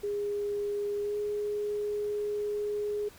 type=tone with pitch glide; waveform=sine; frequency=409.8 to 415.8 Hz; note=G#4 to G#4; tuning=-23 to +2 cents; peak=-29 dBFS; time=0.03-3.09 s; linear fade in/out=10 ms; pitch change=+25 cents; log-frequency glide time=1.01-1.16 s; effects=pink hiss -54 dBFS RMS until 3.18 s